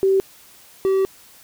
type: tone pair in turn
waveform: sine / triangle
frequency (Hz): 386 / 384.5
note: G4 / G4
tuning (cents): -27 / -33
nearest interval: unison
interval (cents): 6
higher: first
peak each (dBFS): -13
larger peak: neither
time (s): 0.03-0.2 / 0.85-1.05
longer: second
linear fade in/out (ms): 0
effects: white hiss -48 dBFS RMS until 1.43 s